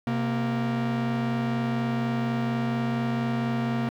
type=tone pair together; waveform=45% pulse; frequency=128.65 / 233.1 Hz; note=C3 / A#3; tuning=-29 / 0 cents; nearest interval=minor seventh; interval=1029 cents; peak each=-29 / -26 dBFS; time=0.07-3.89 s; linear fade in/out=2 ms; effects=low-pass 3000 Hz 12 dB/octave + 9-bit